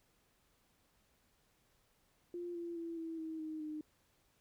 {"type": "tone with pitch steps", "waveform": "sine", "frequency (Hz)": [349.2, 341.6, 334.2, 326.9, 319.8, 312.9, 306.1], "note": ["F4", "F4", "E4", "E4", "D#4", "D#4", "D#4"], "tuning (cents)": [0, -38, 24, -14, 48, 10, -28], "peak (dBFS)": -40, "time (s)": [2.34, 3.81], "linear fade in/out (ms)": 2, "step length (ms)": 210, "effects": ["pink hiss -74 dBFS RMS until 4.4 s"]}